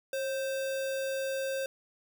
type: tone with sample-and-hold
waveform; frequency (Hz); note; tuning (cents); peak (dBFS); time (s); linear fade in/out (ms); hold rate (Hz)
sine; 539; C#5; -49; -30; 0.13-1.66; 2; 2100
effects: none